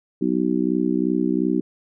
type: harmonic tone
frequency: 62.8 Hz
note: B1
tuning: 30 cents sharp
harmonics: 3 / 4 / 5 / 6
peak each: -25 / -23 / -22 / -26 dBFS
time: 0.21-1.61 s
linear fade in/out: 10 ms
effects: none